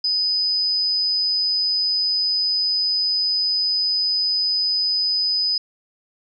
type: tone with amplitude modulation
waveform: sine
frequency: 5000 Hz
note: D#8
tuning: 8 cents sharp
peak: -16 dBFS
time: 0.04-5.58 s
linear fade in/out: 5 ms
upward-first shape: sine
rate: 185 Hz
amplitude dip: 35%
effects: none